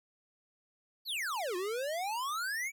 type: exponential two-way sweep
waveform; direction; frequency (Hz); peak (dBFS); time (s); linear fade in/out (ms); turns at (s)
square; down then up; 4654 to 347 to 2333; -34; 1.05-2.72; 50; 1.56
effects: none